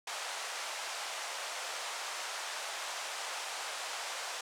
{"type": "band-pass noise", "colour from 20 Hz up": "pink", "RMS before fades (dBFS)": -40, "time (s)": [0.07, 4.41], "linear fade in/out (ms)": 5, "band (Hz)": [630, 8800], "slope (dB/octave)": 24, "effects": []}